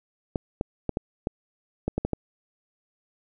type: clicks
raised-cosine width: 2 ms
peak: -12 dBFS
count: 9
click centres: 0.358 / 0.611 / 0.893 / 0.971 / 1.271 / 1.88 / 1.98 / 2.05 / 2.133 s
effects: none